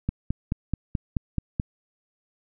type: click train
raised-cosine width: 5 ms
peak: -12 dBFS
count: 8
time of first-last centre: 0.09-1.599 s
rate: 4.64 Hz
effects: none